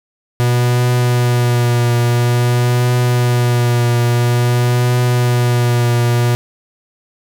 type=tone with vibrato; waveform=45% pulse; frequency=121.5 Hz; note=B2; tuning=28 cents flat; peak=-11 dBFS; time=0.4-6.35 s; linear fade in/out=0 ms; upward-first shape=triangle; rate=0.49 Hz; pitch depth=28 cents each way; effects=none

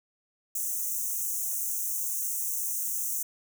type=high-pass noise; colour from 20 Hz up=white; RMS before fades=-31 dBFS; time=0.55-3.23 s; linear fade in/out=5 ms; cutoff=5900 Hz; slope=96 dB/octave; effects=none

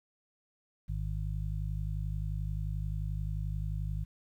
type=harmonic tone; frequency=51.4 Hz; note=G#1; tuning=17 cents flat; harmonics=1 / 2 / 3; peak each=-34 / -37 / -39 dBFS; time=0.88-4.05 s; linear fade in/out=20 ms; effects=11-bit

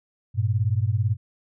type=beating tone pair; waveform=sine; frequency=99.4 / 117.4 Hz; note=G2 / A#2; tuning=+25 / +13 cents; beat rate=18 Hz; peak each=-22 / -23 dBFS; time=0.34-1.17 s; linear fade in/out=50 ms; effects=none

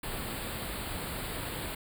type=band-stop noise; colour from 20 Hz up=pink; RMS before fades=-37 dBFS; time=0.03-1.75 s; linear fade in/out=5 ms; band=4700 to 7700 Hz; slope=96 dB/octave; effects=none

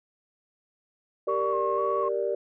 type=chord; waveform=sine; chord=G minor; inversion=none; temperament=equal; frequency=392 / 466.2 / 587.3 Hz; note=G4 / Bb4 / D5; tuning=0 / 0 / 0 cents; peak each=-29 dBFS; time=1.27-2.35 s; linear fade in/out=5 ms
type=tone with vibrato; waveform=sine; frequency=1100 Hz; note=C#6; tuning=14 cents flat; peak=-27 dBFS; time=1.28-2.09 s; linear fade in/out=10 ms; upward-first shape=square; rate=2 Hz; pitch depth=32 cents each way
effects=tanh soft clip ceiling -14 dBFS

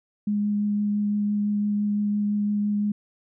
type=tone with vibrato; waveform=sine; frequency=206.8 Hz; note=G#3; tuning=7 cents flat; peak=-21 dBFS; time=0.27-2.92 s; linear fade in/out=5 ms; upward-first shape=triangle; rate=5.9 Hz; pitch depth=11 cents each way; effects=none

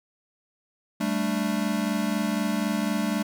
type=chord; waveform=square; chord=G suspended second; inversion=none; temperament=equal; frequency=196 / 220 / 293.7 Hz; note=G3 / A3 / D4; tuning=0 / 0 / 0 cents; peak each=-29 / -28 / -31 dBFS; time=1-3.23 s; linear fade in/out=10 ms; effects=none

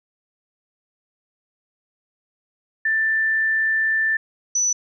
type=tone pair in turn; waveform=sine; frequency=1772 / 5960 Hz; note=A6 / F#8; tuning=+12 / +12 cents; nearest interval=octave + major sixth; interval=2100 cents; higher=second; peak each=-17 dBFS; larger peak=neither; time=2.85-4.17 / 4.55-4.73 s; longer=first; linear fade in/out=5 ms; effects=none

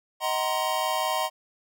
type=chord; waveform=square; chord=C half-diminished seventh; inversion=first; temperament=just; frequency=627.9 / 753.5 / 941.9 / 1046.5 Hz; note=Eb5 / Gb5 / Bb5 / C6; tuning=+16 / +31 / +18 / 0 cents; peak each=-31 dBFS; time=0.2-1.3 s; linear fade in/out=50 ms; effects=none

